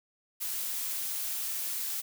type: noise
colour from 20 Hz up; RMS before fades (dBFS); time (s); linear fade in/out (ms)
blue; -34; 0.4-2.02; 20
effects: none